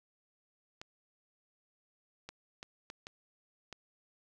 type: clicks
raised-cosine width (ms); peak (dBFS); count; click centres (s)
0.2; -27; 6; 0.815 / 2.29 / 2.629 / 2.901 / 3.069 / 3.727
effects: none